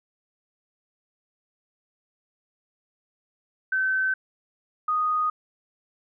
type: tone pair in turn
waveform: sine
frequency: 1534 / 1241 Hz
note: G6 / D#6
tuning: -38 / -5 cents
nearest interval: major third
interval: 367 cents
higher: first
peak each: -21 dBFS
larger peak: neither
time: 3.72-4.14 / 4.88-5.3 s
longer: neither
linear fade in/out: 5 ms
effects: none